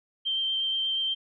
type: tone with vibrato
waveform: sine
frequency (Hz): 3140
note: G7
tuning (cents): +2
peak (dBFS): -25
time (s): 0.25-1.15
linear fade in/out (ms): 20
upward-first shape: sine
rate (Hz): 8.4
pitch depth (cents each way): 10
effects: none